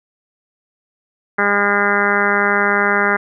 harmonic tone, 202.8 Hz, G#3, 41 cents flat, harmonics 1 / 2 / 3 / 4 / 5 / 6 / 7 / 8 / 9 / 10, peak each -24 / -21 / -25 / -23 / -25 / -22 / -19 / -20 / -23 / -23 dBFS, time 1.38-3.17 s, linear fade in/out 10 ms, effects none

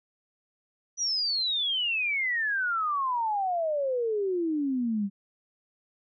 sine exponential sweep, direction down, 5950 to 193.2 Hz, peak -25 dBFS, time 0.97-5.1 s, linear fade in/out 50 ms, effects none

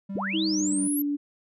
triangle tone with vibrato, 196 Hz, G3, in tune, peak -29 dBFS, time 0.09-0.88 s, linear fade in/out 10 ms, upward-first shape triangle, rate 3.1 Hz, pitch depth 11 cents each way
sine linear sweep, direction up, 115.6 to 12000 Hz, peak -28 dBFS, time 0.15-1.02 s, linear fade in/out 5 ms
sine tone with pitch glide, 318.6 to 288.8 Hz, D#4 to D4, +41 to -29 cents, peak -24 dBFS, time 0.33-1.17 s, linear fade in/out 20 ms, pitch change -170 cents, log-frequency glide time 0.44-0.81 s
effects none

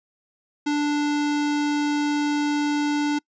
square tone, 293.7 Hz, D4, in tune, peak -21 dBFS, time 0.66-3.19 s, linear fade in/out 10 ms, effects noise-tail reverb RT60 0.1 s tail -26 dB re dry + resampled to 16000 Hz

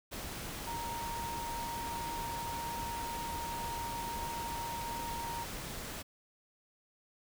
sine tone in noise, 933 Hz, A#5, 1 cent sharp, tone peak -38 dBFS, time 0.66-5.45 s, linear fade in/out 20 ms, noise pink, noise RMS -42 dBFS, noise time 0.11-6.03 s, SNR +1 dB, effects none

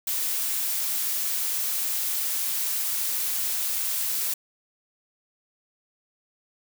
blue noise, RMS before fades -27 dBFS, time 0.07-4.34 s, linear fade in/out 5 ms, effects none

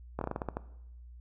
slowing click train, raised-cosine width 1 ms, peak -19 dBFS, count 9, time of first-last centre 0.19-0.569 s, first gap 23 ms, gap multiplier 1.2, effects noise-tail reverb RT60 0.8 s tail -17 dB re dry + added 60 Hz sine -47 dBFS peak until 1.2 s

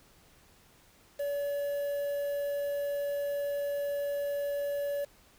triangle tone with quantisation, 571 Hz, D5, 49 cents flat, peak -28 dBFS, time 1.19-5.05 s, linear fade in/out 10 ms, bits 8, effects pink hiss -61 dBFS RMS until 5.38 s

